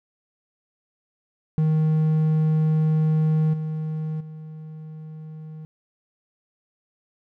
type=tone with level steps; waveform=triangle; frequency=156.4 Hz; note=D#3; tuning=9 cents sharp; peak=-15 / -23 / -33 dBFS; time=1.58-5.65 s; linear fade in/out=0 ms; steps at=3.53 / 4.2 s; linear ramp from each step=10 ms; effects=none